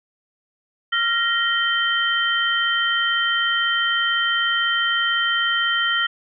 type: tone cluster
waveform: sine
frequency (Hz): 1383 / 1877 / 3109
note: F6 / A#6 / G7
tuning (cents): -17 / +11 / -15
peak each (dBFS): -22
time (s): 0.92-6.07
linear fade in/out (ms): 10
effects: none